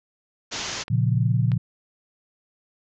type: low-pass noise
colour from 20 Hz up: white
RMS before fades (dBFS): -31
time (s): 0.51-0.84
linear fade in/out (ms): 20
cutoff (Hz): 6900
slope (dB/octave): 96
type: clicks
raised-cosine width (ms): 0.3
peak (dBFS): -21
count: 3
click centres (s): 0.614 / 0.881 / 1.518
type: chord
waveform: sine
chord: Bb minor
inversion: none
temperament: equal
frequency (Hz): 116.54 / 138.59 / 174.61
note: Bb2 / Db3 / F3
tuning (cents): 0 / 0 / 0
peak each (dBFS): -20 / -23 / -26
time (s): 0.9-1.58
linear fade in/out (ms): 10
effects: none